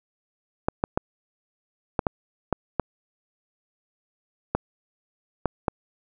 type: clicks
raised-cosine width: 1 ms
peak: -7 dBFS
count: 10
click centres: 0.685 / 0.839 / 0.975 / 1.992 / 2.068 / 2.527 / 2.797 / 4.55 / 5.457 / 5.682 s
effects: none